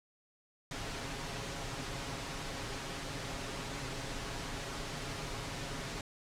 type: noise with comb filter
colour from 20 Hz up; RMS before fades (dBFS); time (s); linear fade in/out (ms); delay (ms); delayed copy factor
pink; -40; 0.71-6.01; 2; 7.3; +0.5
effects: low-pass 7000 Hz 12 dB/octave